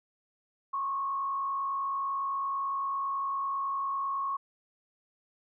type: tone with frequency modulation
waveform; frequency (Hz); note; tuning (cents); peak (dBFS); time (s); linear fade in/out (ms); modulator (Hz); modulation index
sine; 1098; C#6; -17; -29; 0.73-4.37; 10; 49.9; 0.58
effects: none